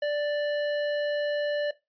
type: tone with tanh clipping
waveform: sine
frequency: 587.3 Hz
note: D5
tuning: in tune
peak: -27 dBFS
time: 0.02-1.71 s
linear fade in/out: 5 ms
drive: 15 dB
effects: noise-tail reverb RT60 0.2 s tail -17 dB re dry + resampled to 11025 Hz